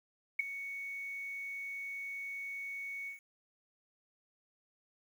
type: tone with ADSR envelope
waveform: sine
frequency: 2225 Hz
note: C#7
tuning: 6 cents sharp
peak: -24 dBFS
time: 0.39-3.2 s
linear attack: 7 ms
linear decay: 11 ms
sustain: -15 dB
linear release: 120 ms
effects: 10-bit